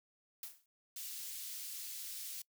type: noise with exponential decay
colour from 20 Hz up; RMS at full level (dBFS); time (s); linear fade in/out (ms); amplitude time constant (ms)
blue; -42; 0.43-0.66; 1; 50
type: high-pass noise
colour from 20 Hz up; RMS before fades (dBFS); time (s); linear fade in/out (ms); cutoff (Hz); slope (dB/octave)
white; -45; 0.96-2.42; 5; 3300; 12
effects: noise-tail reverb RT60 0.1 s tail -23 dB re dry